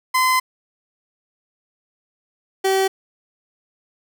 30% pulse tone pair in turn, 1026 / 384.3 Hz, C6 / G4, -34 / -34 cents, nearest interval octave + perfect fourth, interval 1700 cents, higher first, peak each -12 / -13 dBFS, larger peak first, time 0.14-0.4 / 2.64-2.88 s, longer first, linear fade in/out 10 ms, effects none

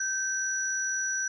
sine tone pair together, 1554 / 5871 Hz, G6 / F#8, -16 / -14 cents, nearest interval octave + major seventh, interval 2302 cents, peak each -30 / -30 dBFS, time 0-1.28 s, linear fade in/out 5 ms, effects none

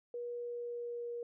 sine tone with pitch glide, 480.7 to 475.2 Hz, B4 to A#4, -47 to +33 cents, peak -38 dBFS, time 0.14-1.23 s, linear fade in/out 2 ms, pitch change -20 cents, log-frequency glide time 0.33-1.11 s, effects none

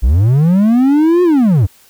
triangle linear two-way sweep, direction up then down, 50.6 to 364.1 to 81.8 Hz, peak -5 dBFS, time 0.02-1.67 s, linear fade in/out 20 ms, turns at 1.23 s, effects white hiss -47 dBFS RMS until 1.89 s

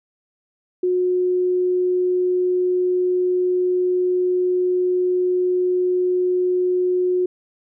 sine tone, 363 Hz, F#4, 33 cents flat, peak -16 dBFS, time 0.83-7.26 s, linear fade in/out 5 ms, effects none

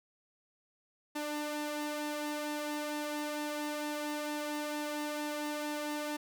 sawtooth tone with flanger, 297.8 Hz, D4, 24 cents sharp, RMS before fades -37 dBFS, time 1.15-6.17 s, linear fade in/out 10 ms, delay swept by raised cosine 1.1 to 2.3 ms, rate 2.2 Hz, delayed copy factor +0.55, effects none

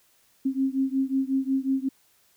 sine beating tone pair, 265.2 / 270.7 Hz, C4 / C#4, +23 / -41 cents, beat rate 5.5 Hz, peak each -25 / -26 dBFS, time 0.45-1.89 s, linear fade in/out 10 ms, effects white hiss -63 dBFS RMS until 2.36 s

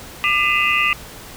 sine tone cluster, 1197 / 2023 / 2476 / 2606 / 2792 Hz, D6 / B6 / D#7 / E7 / F7, +33 / +41 / -9 / -20 / -1 cents, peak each -21 dBFS, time 0.24-0.93 s, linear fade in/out 0 ms, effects pink hiss -37 dBFS RMS until 1.36 s

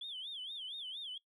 sine tone with vibrato, 3322 Hz, G#7, in tune, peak -40 dBFS, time 0.01-1.18 s, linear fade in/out 5 ms, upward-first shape sine, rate 4.3 Hz, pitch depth 190 cents each way, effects noise-tail reverb RT60 0.1 s tail -19 dB re dry + tanh soft clip ceiling -37 dBFS

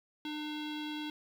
square tone with low-pass filter, 301.6 Hz, D4, 46 cents sharp, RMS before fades -39 dBFS, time 0.25-1.1 s, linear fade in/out 2 ms, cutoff 3500 Hz, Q 4.9, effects 10-bit

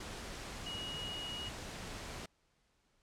sine tone in noise, 2894 Hz, F#7, 39 cents flat, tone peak -41 dBFS, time 0.66-1.49 s, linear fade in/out 5 ms, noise pink, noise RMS -45 dBFS, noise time 0-2.26 s, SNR +1 dB, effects pink hiss -75 dBFS RMS until 3.02 s + low-pass 8000 Hz 12 dB/octave

